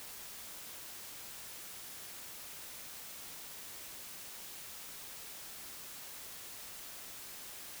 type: silence
effects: white hiss -48 dBFS RMS until 7.8 s